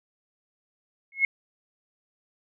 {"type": "tone with exponential growth", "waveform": "sine", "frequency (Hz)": 2173, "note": "C#7", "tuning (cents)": -35, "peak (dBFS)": -14, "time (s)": [1.12, 1.25], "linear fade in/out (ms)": 2, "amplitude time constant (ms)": 27, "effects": []}